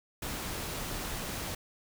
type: noise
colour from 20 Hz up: pink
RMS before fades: -37 dBFS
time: 0.22-1.55 s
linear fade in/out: 5 ms
effects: none